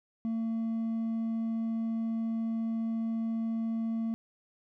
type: tone with hard clipping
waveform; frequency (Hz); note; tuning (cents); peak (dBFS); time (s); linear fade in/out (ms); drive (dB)
sine; 226.2; A3; +48; -30; 0.25-4.14; 0; 2
effects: none